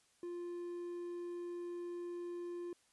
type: tone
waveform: triangle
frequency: 349.2 Hz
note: F4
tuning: in tune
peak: -39 dBFS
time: 0.23-2.73 s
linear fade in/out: 2 ms
effects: white hiss -72 dBFS RMS until 2.92 s + resampled to 24000 Hz